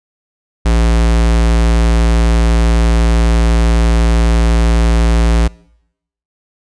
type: tone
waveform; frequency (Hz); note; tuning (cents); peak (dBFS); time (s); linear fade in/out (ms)
square; 57; A#1; -38; -9; 0.65-5.48; 10
effects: noise-tail reverb RT60 0.8 s tail -24 dB re dry + resampled to 22050 Hz